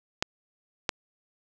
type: clicks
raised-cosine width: 0.2 ms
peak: -7 dBFS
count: 2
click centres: 0.225 / 0.892 s
effects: none